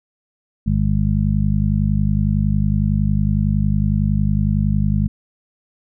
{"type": "harmonic tone", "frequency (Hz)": 50.9, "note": "G#1", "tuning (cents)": -34, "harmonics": [1, 2, 3, 4], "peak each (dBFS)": [-20, -20, -20, -20], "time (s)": [0.66, 5.08], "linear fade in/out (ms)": 10, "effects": []}